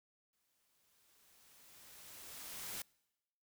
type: noise with exponential growth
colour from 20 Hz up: white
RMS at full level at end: -43 dBFS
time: 0.33-2.82 s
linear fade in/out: 2 ms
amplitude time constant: 540 ms
effects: noise-tail reverb RT60 1.0 s tail -26 dB re dry